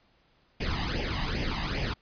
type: noise with flanger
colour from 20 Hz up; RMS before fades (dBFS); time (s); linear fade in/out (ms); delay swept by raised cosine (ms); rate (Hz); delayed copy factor
pink; -30; 0.6-1.94; 10; 0.37 to 1.07; 2.5; +0.75
effects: pink hiss -66 dBFS RMS until 2.01 s + resampled to 11025 Hz